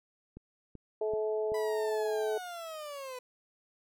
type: click train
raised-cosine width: 3 ms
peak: -33 dBFS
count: 4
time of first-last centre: 0.37-1.519 s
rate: 2.61 Hz
type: harmonic tone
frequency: 215.7 Hz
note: A3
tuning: 34 cents flat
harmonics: 2 / 3 / 4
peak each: -30 / -36 / -44 dBFS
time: 1.01-2.38 s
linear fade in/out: 5 ms
type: linear sweep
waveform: 30% pulse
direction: down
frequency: 994 to 494.5 Hz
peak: -37 dBFS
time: 1.54-3.19 s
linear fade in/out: 5 ms
effects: none